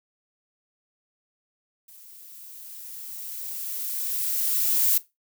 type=noise with level ramp; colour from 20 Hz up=violet; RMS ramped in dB=-49 to -20 dBFS; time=1.88-4.98 s; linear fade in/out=5 ms; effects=noise-tail reverb RT60 0.2 s tail -17 dB re dry